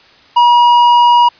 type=tone with tanh clipping; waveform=sine; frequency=960 Hz; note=B5; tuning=49 cents flat; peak=-6 dBFS; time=0.36-1.29 s; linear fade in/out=10 ms; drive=8 dB; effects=white hiss -44 dBFS RMS until 1.39 s + resampled to 11025 Hz